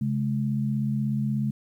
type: tone pair together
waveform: sine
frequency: 135.35 / 211.9 Hz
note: C#3 / G#3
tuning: -41 / +35 cents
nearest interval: minor sixth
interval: 776 cents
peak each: -26 dBFS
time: 0.01-1.51 s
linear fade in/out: 5 ms
effects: 10-bit